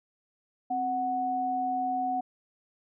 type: tone pair together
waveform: sine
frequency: 261.9 / 740 Hz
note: C4 / F#5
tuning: +2 / 0 cents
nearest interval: octave + tritone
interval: 1798 cents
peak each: -35 / -27 dBFS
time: 0.7-2.21 s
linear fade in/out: 10 ms
effects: none